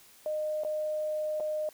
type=tone with dropouts; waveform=sine; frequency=613 Hz; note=D#5; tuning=26 cents flat; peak=-29 dBFS; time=0.26-1.69 s; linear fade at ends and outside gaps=1 ms; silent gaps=0.636-0.648 / 1.4-1.405 s; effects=white hiss -57 dBFS RMS until 1.73 s